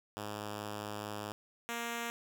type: tone pair in turn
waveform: 5% pulse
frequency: 104.6 / 234.4 Hz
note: G#2 / A#3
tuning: +13 / +10 cents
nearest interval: octave + major second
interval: 1397 cents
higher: second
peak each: -28 / -25 dBFS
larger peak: second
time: 0.17-1.32 / 1.69-2.1 s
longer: first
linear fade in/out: 0 ms
effects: none